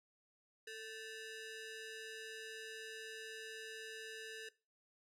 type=ring-modulated tone; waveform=sawtooth; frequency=1100 Hz; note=C#6; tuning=14 cents flat; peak=-40 dBFS; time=0.67-4.49 s; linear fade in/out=5 ms; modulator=656 Hz; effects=noise-tail reverb RT60 0.3 s tail -19 dB re dry + low-pass 10000 Hz 12 dB/octave